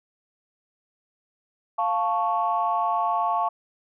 sine chord, F augmented, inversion none, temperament equal, 698.5 / 880 / 1108.7 Hz, F5 / A5 / C#6, 0 / 0 / 0 cents, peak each -25 dBFS, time 1.78-3.49 s, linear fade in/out 10 ms, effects tanh soft clip ceiling -12 dBFS

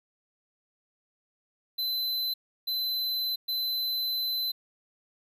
square tone bursts at uneven times, 4040 Hz, B7, 39 cents sharp, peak -28 dBFS, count 3, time 1.78-2.34 / 2.67-3.36 / 3.48-4.52 s, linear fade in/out 10 ms, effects none

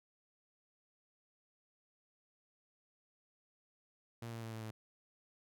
sawtooth tone with pitch steps, 116.54 / 114.8 / 113.09 / 111.41 / 109.75 Hz, A#2 / A#2 / A2 / A2 / A2, 0 / -26 / +48 / +22 / -4 cents, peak -39 dBFS, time 4.22-4.71 s, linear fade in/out 5 ms, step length 98 ms, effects none

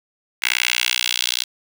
10% pulse tone with high-pass filter sweep, 61 Hz, B1, 21 cents flat, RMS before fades -21 dBFS, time 0.42-1.44 s, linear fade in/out 10 ms, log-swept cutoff 2200 to 3700 Hz, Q 2.3, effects none

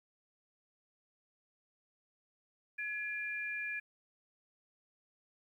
sine tone pair together, 1691 / 2391 Hz, G#6 / D7, +31 / +30 cents, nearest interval tritone, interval 599 cents, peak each -39 / -39 dBFS, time 2.78-3.8 s, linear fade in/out 10 ms, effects 12-bit

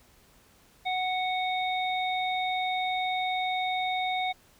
harmonic tone, 740 Hz, F#5, in tune, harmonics 1 / 3 / 5, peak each -28 / -33 / -35 dBFS, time 0.85-4.33 s, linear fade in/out 20 ms, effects pink hiss -60 dBFS RMS until 4.59 s

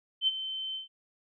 sine tone with ADSR envelope, 3084 Hz, G7, 29 cents flat, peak -21 dBFS, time 0.21-0.88 s, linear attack 64 ms, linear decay 29 ms, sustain -12 dB, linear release 130 ms, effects none

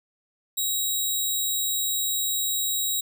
10% pulse tone, 3825 Hz, A#7, 44 cents sharp, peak -16 dBFS, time 0.57-3.01 s, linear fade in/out 10 ms, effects none

